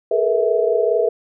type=tone cluster; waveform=sine; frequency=420.5 / 457.6 / 482.3 / 652 Hz; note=G#4 / A#4 / B4 / E5; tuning=+22 / -32 / -41 / -19 cents; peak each=-20 dBFS; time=0.11-1.09 s; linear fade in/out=5 ms; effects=none